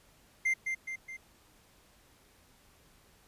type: tone with echo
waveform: triangle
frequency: 2093 Hz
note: C7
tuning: in tune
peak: -24 dBFS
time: 0.45-0.54 s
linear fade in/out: 10 ms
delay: 210 ms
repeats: 3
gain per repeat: -5 dB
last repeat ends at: 1.17 s
effects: pink hiss -63 dBFS RMS until 3.27 s + resampled to 32000 Hz